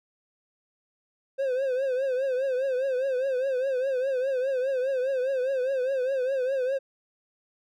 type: tone with vibrato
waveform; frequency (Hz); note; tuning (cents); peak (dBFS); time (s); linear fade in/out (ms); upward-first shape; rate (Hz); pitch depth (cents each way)
triangle; 523.3; C5; 0; -22; 1.38-6.79; 20; triangle; 4.9; 110
effects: none